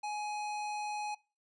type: tone with hard clipping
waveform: sine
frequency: 838 Hz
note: G#5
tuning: 15 cents sharp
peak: -37 dBFS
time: 0.03-1.15 s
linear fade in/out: 10 ms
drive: 18 dB
effects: noise-tail reverb RT60 0.3 s tail -21 dB re dry + resampled to 22050 Hz